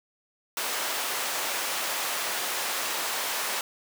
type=high-pass noise; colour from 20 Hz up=pink; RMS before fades=-30 dBFS; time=0.57-3.61 s; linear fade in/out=2 ms; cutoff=690 Hz; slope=12 dB/octave; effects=none